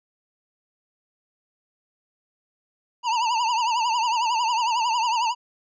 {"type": "tone with vibrato", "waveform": "square", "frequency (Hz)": 932.3, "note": "A#5", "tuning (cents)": 0, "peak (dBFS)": -21, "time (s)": [3.03, 5.35], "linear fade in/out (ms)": 50, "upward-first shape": "triangle", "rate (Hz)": 11, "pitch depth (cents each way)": 130, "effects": ["resampled to 16000 Hz"]}